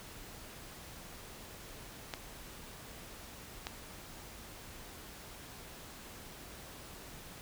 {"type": "clicks", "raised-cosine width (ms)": 0.2, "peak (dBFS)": -20, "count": 2, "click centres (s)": [2.138, 3.669], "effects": ["pink hiss -50 dBFS RMS until 7.41 s"]}